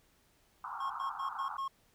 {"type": "band-pass noise", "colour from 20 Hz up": "white", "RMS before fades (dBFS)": -42, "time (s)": [0.64, 1.57], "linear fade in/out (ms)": 2, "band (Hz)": [780, 1400], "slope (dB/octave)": 96}
{"type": "tone bursts", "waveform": "triangle", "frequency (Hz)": 1084, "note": "C#6", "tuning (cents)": -39, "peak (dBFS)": -32, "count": 5, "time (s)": [0.8, 1.68], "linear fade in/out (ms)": 5, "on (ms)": 100, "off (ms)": 95}
{"effects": ["pink hiss -69 dBFS RMS until 1.94 s"]}